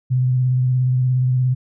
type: tone with vibrato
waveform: sine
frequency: 127.3 Hz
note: C3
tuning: 47 cents flat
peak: -14 dBFS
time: 0.1-1.55 s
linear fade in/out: 20 ms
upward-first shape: square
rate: 17 Hz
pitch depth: 21 cents each way
effects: none